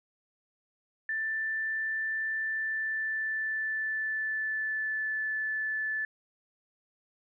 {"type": "tone with pitch glide", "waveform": "sine", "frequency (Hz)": [1769, 1743.6], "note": ["A6", "A6"], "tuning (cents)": [9, -16], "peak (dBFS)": -29, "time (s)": [1.09, 6.05], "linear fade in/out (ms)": 2, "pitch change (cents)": -25, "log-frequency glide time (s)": [2.39, 5.17], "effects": []}